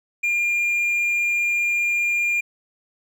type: tone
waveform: triangle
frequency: 2405 Hz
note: D7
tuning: 41 cents sharp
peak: -17 dBFS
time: 0.23-2.41 s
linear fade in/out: 10 ms
effects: none